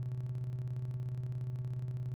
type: tone with tremolo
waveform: triangle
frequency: 125.2 Hz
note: B2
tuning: 24 cents sharp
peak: -30 dBFS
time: 0-2.14 s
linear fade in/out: 0 ms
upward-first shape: square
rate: 17 Hz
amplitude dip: 50%
effects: tanh soft clip ceiling -30 dBFS